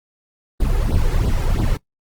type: noise with flanger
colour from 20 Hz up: brown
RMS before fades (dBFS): -17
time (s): 0.6-1.77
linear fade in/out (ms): 5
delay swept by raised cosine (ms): 0.21 to 2.41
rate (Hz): 3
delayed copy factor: +1
effects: noise-tail reverb RT60 0.1 s tail -19 dB re dry + Opus 24 kbps